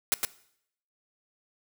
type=noise with echo; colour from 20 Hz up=white; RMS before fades=-24 dBFS; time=0.12-0.14 s; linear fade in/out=0 ms; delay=110 ms; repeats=1; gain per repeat=-3 dB; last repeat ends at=0.25 s; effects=noise-tail reverb RT60 0.7 s tail -19 dB re dry